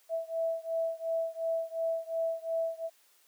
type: beating tone pair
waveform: sine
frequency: 656 / 658.8 Hz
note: E5 / E5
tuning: -9 / -1 cents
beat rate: 2.8 Hz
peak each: -32 / -33 dBFS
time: 0.09-2.9 s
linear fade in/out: 50 ms
effects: white hiss -65 dBFS RMS until 3.27 s + high-pass 400 Hz 12 dB/octave